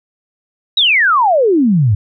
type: exponential sweep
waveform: sine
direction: down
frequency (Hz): 3951 to 95.3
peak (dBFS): -8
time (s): 0.77-1.95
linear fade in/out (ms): 5
effects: none